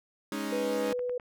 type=chord; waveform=sawtooth; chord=Ab suspended fourth; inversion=none; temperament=equal; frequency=207.7 / 277.2 / 311.1 Hz; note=Ab3 / Db4 / Eb4; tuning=0 / 0 / 0 cents; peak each=-32 dBFS; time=0.32-0.93 s; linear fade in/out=2 ms
type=tone; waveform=sine; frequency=493.9 Hz; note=B4; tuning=in tune; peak=-29 dBFS; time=0.52-1.18 s; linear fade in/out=5 ms
type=click train; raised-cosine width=0.5 ms; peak=-31 dBFS; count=4; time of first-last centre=0.89-1.198 s; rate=9.74 Hz
effects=none